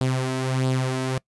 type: tone with flanger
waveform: sawtooth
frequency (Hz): 130.1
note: C3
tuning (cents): -9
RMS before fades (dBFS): -24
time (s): 0.01-1.18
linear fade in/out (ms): 0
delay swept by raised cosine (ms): 0.23 to 3.13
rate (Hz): 1.5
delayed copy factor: +0.55
effects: noise-tail reverb RT60 0.1 s tail -23 dB re dry + resampled to 24000 Hz